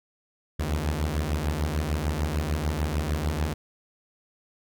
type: beating tone pair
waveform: sawtooth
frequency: 72.1 / 78.8 Hz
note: D2 / D#2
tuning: -31 / +23 cents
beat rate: 6.7 Hz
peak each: -24 dBFS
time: 0.59-3.54 s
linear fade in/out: 10 ms
effects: none